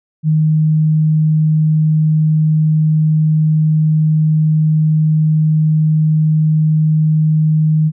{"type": "tone", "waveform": "sine", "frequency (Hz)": 155.56, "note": "D#3", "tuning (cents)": 0, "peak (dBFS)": -9, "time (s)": [0.23, 7.92], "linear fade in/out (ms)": 50, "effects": []}